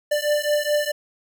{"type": "beating tone pair", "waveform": "square", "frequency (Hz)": [590, 594.7], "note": ["D5", "D5"], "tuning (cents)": [8, 22], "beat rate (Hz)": 4.7, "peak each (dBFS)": -23, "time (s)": [0.11, 0.92], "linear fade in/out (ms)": 10, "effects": []}